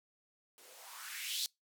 violet noise with band-pass filter sweep, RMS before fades -43 dBFS, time 0.58-1.46 s, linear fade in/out 0 ms, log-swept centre 350 to 4400 Hz, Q 3.6, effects noise-tail reverb RT60 0.2 s tail -26 dB re dry

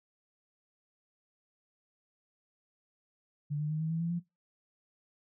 sine tone with pitch steps, 146.83 / 150.87 / 155.02 / 159.29 / 163.67 / 168.18 / 172.81 Hz, D3 / D3 / D#3 / D#3 / E3 / E3 / F3, 0 / +47 / -6 / +41 / -12 / +35 / -18 cents, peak -30 dBFS, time 3.5-4.2 s, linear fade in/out 20 ms, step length 100 ms, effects noise-tail reverb RT60 0.2 s tail -20 dB re dry

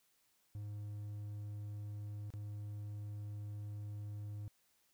triangle tone with dropouts, 103.83 Hz, G#2, in tune, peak -40 dBFS, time 0.55-4.48 s, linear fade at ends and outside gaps 0 ms, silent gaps 2.304-2.338 s, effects white hiss -75 dBFS RMS until 4.93 s

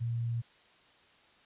sine tone, 117.1 Hz, A#2, 8 cents sharp, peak -30 dBFS, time 0-0.42 s, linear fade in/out 20 ms, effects white hiss -62 dBFS RMS until 1.45 s + resampled to 8000 Hz

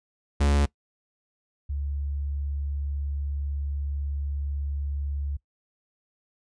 45% pulse / sine tone pair in turn, 71.4 / 70.95 Hz, D2 / C#2, -48 / +41 cents, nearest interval unison, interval 11 cents, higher first, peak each -19 / -27 dBFS, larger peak first, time 0.4-0.66 / 1.69-5.37 s, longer second, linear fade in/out 10 ms, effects noise-tail reverb RT60 0.1 s tail -21 dB re dry + resampled to 22050 Hz

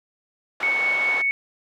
pink band-pass noise, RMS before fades -32 dBFS, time 0.6-1.22 s, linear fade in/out 5 ms, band 620 to 2300 Hz, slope 12 dB/octave
sine tone with tremolo, 2217 Hz, C#7, in tune, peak -18 dBFS, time 0.63-1.31 s, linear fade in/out 0 ms, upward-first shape triangle, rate 4.9 Hz, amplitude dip 25%
effects none

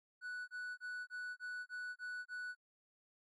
triangle tone bursts, 1480 Hz, F#6, in tune, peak -40 dBFS, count 8, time 0.21-2.552 s, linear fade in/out 50 ms, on 270 ms, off 26 ms, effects AAC 32 kbps

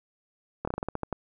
slowing click train, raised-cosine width 1 ms, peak -16 dBFS, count 10, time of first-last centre 0.65-1.127 s, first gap 25 ms, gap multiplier 1.18, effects none

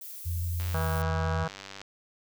violet noise, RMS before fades -42 dBFS, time 0.01-1.02 s, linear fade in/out 5 ms
sine tone with pitch glide, 86.4 to 85.85 Hz, F2 to F2, -18 to -29 cents, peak -28 dBFS, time 0.25-1.45 s, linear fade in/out 20 ms, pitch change -11 cents, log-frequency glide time 0.48-0.84 s
click train, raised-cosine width 0.2 ms, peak -24 dBFS, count 120, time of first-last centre 0.6-1.816 s, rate 97.9 Hz
harmonic tone, 161.8 Hz, E3, 32 cents flat, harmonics 1 / 3 / 4 / 5 / 6 / 7 / 8 / 9 / 10, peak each -32 / -37 / -38 / -39 / -40 / -40 / -41 / -42 / -42 dBFS, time 0.74-1.48 s, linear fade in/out 5 ms
effects none

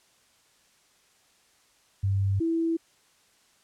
sine tone pair in turn, 98 / 329.6 Hz, G2 / E4, 0 / 0 cents, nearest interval octave + major sixth, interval 2100 cents, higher second, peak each -22 / -23 dBFS, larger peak first, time 2.03-2.4 / 2.4-2.77 s, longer neither, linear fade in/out 10 ms, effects white hiss -63 dBFS RMS until 3.63 s + low-pass 9000 Hz 12 dB/octave

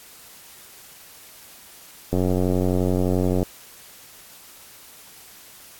click train, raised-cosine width 2 ms, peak -9 dBFS, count 120, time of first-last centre 2.13-3.429 s, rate 91.6 Hz, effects white hiss -46 dBFS RMS until 5.79 s + AAC 64 kbps

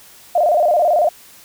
sine tone with vibrato, 652 Hz, E5, 19 cents flat, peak -11 dBFS, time 0.35-1.09 s, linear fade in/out 5 ms, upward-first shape square, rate 18 Hz, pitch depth 130 cents each way, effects white hiss -44 dBFS RMS until 1.44 s

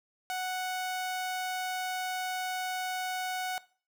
sawtooth tone, 740 Hz, F#5, in tune, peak -28 dBFS, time 0.3-3.58 s, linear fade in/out 0 ms, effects noise-tail reverb RT60 0.4 s tail -19 dB re dry

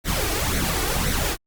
pink noise with flanger, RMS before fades -23 dBFS, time 0.04-1.37 s, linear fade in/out 50 ms, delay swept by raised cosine 0.49 to 2.69 ms, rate 1.9 Hz, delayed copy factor +0.6, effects Opus 48 kbps

